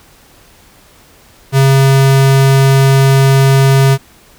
square tone, 135.5 Hz, C#3, 39 cents flat, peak -6 dBFS, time 1.52-3.98 s, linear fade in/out 50 ms, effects pink hiss -44 dBFS RMS until 4.38 s

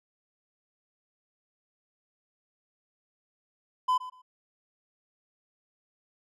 triangle tone with echo, 1011 Hz, B5, 40 cents sharp, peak -20 dBFS, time 3.88-3.98 s, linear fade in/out 10 ms, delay 120 ms, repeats 2, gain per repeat -15 dB, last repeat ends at 4.22 s, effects none

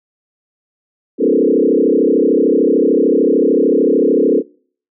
sine tone with frequency modulation, 361.3 Hz, F#4, 41 cents flat, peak -8 dBFS, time 1.18-4.43 s, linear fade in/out 50 ms, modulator 33.4 Hz, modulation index 3.6, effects noise-tail reverb RT60 0.5 s tail -25 dB re dry + high-pass 200 Hz 12 dB/octave

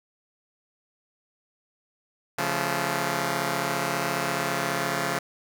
5% pulse chord, Db augmented, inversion none, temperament just, 138.59 / 173.24 / 216.5 Hz, Db3 / F3 / A3, 0 / -14 / -28 cents, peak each -18 / -18 / -21 dBFS, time 2.38-5.19 s, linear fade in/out 5 ms, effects none

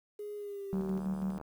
sine tone with pitch glide, 415.3 to 383 Hz, G#4 to G4, 0 to -40 cents, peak -38 dBFS, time 0.19-1 s, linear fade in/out 5 ms, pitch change -140 cents, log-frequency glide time 0.36-0.85 s
click train, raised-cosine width 1 ms, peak -31 dBFS, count 53, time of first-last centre 0.73-1.413 s, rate 76.1 Hz
sine tone with tremolo, 190.4 Hz, F#3, 50 cents sharp, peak -30 dBFS, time 0.73-1.38 s, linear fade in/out 0 ms, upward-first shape square, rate 6.1 Hz, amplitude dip 45%
effects 10-bit

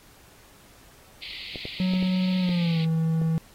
white band-pass noise, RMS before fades -39 dBFS, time 1.22-2.85 s, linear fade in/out 2 ms, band 2000 to 4600 Hz, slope 96 dB/octave
clicks, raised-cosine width 2 ms, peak -23 dBFS, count 6, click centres 1.558 / 1.654 / 1.936 / 2.027 / 2.492 / 3.216 s
triangle tone with pitch glide, 185 to 161.98 Hz, F#3 to E3, 0 to -30 cents, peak -19 dBFS, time 1.8-3.38 s, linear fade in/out 0 ms, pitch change -230 cents, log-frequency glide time 2.39-2.8 s
effects pink hiss -54 dBFS RMS until 3.54 s + AAC 48 kbps

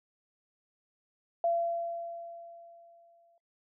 sine tone with exponential decay, 680 Hz, F5, 46 cents flat, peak -24 dBFS, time 1.44-3.38 s, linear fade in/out 2 ms, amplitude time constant 420 ms, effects noise-tail reverb RT60 0.2 s tail -26 dB re dry

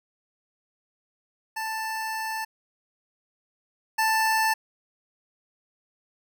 25% pulse tone pair in turn, 883 / 883 Hz, A5 / A5, +6 / +6 cents, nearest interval unison, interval 0 cents, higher neither, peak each -25 / -17 dBFS, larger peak second, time 1.56-2.45 / 3.98-4.54 s, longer first, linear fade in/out 10 ms, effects none

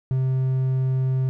triangle tone, 130.81 Hz, C3, in tune, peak -17 dBFS, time 0.11-1.29 s, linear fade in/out 0 ms, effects none

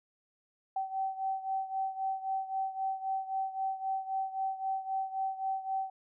sine beating tone pair, 768 / 771.8 Hz, G5 / G5, -36 / -27 cents, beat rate 3.8 Hz, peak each -33 / -37 dBFS, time 0.76-5.9 s, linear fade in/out 5 ms, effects none

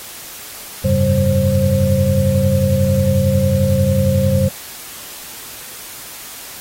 sine tone cluster, 89.5 / 100.6 / 135.6 / 192.8 / 530 Hz, F2 / G2 / C#3 / G3 / C5, +43 / +45 / -38 / -28 / +22 cents, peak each -18 dBFS, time 0.84-4.49 s, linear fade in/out 10 ms, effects white hiss -33 dBFS RMS until 6.6 s + AAC 48 kbps

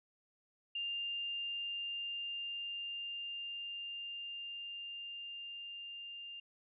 sine tone with level ramp, 2799 Hz, F7, 3 cents sharp, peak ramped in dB -36 to -45 dBFS, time 0.75-6.4 s, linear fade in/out 5 ms, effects none

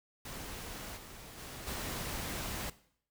pink noise with level steps, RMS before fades -44 / -50 / -46 / -39 dBFS, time 0.25-2.7 s, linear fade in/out 5 ms, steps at 0.96 / 1.37 / 1.66 s, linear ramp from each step 20 ms, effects noise-tail reverb RT60 0.6 s tail -17 dB re dry

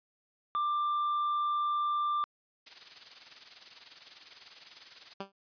triangle tone, 1185 Hz, D6, 15 cents sharp, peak -26 dBFS, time 0.55-2.24 s, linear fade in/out 0 ms
blue noise with tremolo, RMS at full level -40 dBFS, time 2.66-5.14 s, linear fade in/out 10 ms, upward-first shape sine, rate 20 Hz, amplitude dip 65%
10% pulse tone with exponential decay, 196 Hz, G3, in tune, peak -25 dBFS, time 5.2-5.32 s, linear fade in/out 5 ms, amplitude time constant 25 ms
effects resampled to 11025 Hz

